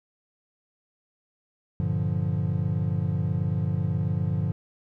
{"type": "chord", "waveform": "triangle", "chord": "G minor seventh", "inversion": "none", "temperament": "equal", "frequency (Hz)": [98, 116.54, 146.83, 174.61], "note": ["G2", "Bb2", "D3", "F3"], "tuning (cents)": [0, 0, 0, 0], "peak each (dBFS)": [-26, -29, -26, -28], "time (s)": [1.8, 4.52], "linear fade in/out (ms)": 0, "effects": []}